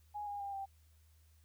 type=tone with pitch steps; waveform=sine; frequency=830.6 / 814.9 / 799.5 / 784.4 Hz; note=G#5 / G#5 / G5 / G5; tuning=0 / -33 / +34 / +1 cents; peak=-39 dBFS; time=0.14-0.66 s; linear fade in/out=20 ms; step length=130 ms; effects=added 78 Hz sine -63 dBFS peak until 1.44 s + white hiss -74 dBFS RMS until 1.44 s